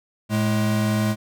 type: tone pair together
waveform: square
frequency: 110 / 211.5 Hz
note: A2 / G#3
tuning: 0 / +32 cents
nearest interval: major seventh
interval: 1132 cents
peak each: -23 / -22 dBFS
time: 0.29-1.16 s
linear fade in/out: 50 ms
effects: none